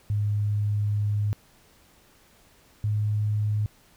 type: tone pair in turn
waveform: sine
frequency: 103.83 / 105.46 Hz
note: G#2 / G#2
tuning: 0 / +27 cents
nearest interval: unison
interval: 27 cents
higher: second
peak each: -22 dBFS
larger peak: neither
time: 0.1-1.33 / 2.84-3.66 s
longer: first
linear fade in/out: 0 ms
effects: pink hiss -58 dBFS RMS until 3.96 s